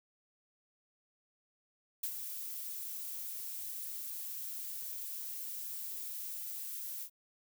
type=noise with ADSR envelope; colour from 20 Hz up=violet; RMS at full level=-35 dBFS; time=2.03-7.1 s; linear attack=6 ms; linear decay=64 ms; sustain=-7 dB; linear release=73 ms; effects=none